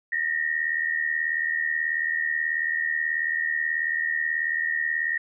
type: tone pair together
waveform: sine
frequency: 1823.6 / 1902 Hz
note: A#6 / A#6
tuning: -39 / +34 cents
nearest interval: minor second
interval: 73 cents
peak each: -26 dBFS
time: 0.12-5.18 s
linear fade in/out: 5 ms
effects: none